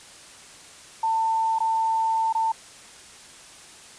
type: tone with dropouts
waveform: sine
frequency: 895 Hz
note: A5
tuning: 29 cents sharp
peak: -20 dBFS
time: 1.03-2.52 s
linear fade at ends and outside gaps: 5 ms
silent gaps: 1.587-1.603 / 2.327-2.349 s
effects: white hiss -46 dBFS RMS until 3.98 s + resampled to 22050 Hz